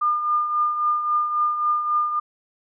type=tone with tremolo; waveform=sine; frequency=1208 Hz; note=D6; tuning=48 cents sharp; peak=-16 dBFS; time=0.01-2.2 s; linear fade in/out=10 ms; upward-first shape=triangle; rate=3.7 Hz; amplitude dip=60%; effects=none